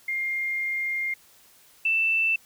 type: tone pair in turn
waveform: sine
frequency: 2117 / 2660 Hz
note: C7 / E7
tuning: +20 / +15 cents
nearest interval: major third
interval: 395 cents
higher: second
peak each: -25 / -20 dBFS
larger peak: second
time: 0.08-1.14 / 1.85-2.36 s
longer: first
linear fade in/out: 5 ms
effects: white hiss -56 dBFS RMS until 2.45 s